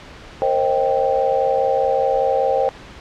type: chord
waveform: sine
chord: C minor seventh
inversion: third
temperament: equal with one note detuned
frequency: 466.2 / 531.2 / 622.3 / 784 Hz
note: Bb4 / C5 / Eb5 / G5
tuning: 0 / +26 / 0 / 0 cents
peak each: -23 / -18 / -24 / -20 dBFS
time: 0.42-2.69 s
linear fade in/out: 0 ms
effects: pink hiss -39 dBFS RMS until 3 s + low-pass 4000 Hz 12 dB/octave